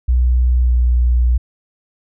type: tone with pitch glide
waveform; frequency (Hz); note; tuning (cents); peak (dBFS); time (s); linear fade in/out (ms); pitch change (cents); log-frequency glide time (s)
sine; 61.74 to 60.71; B1 to B1; 0 to -29; -10; 0.08-1.38; 10; -29; 0.63-0.73
effects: none